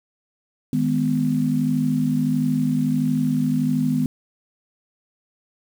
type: chord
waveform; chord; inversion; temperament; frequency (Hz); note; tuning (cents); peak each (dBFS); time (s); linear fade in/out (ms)
sine; G# minor; second; just; 155.74 / 207.7 / 249.2; D#3 / G#3 / B3; +2 / 0 / +16; -23 / -25 / -20; 0.73-4.06; 2
effects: 7-bit